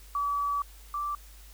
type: tone pair in turn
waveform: sine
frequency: 1146 / 1169.4 Hz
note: D6 / D6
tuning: -43 / -8 cents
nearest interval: unison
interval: 35 cents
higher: second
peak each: -26 / -29 dBFS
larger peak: first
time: 0.15-0.62 / 0.94-1.15 s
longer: first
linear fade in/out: 2 ms
effects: added 50 Hz sine -48 dBFS peak until 1.53 s + white hiss -55 dBFS RMS until 1.53 s